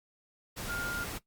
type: tone in noise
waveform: sine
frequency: 1410 Hz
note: F6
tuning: 16 cents sharp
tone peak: -34 dBFS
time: 0.68-1.05 s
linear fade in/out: 20 ms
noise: pink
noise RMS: -39 dBFS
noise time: 0.56-1.19 s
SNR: +2 dB
effects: noise-tail reverb RT60 0.1 s tail -17 dB re dry + Opus 48 kbps